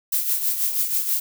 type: noise with tremolo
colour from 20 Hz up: violet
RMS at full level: -20 dBFS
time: 0.12-1.2 s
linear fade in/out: 5 ms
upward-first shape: triangle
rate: 6.2 Hz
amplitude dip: 65%
effects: none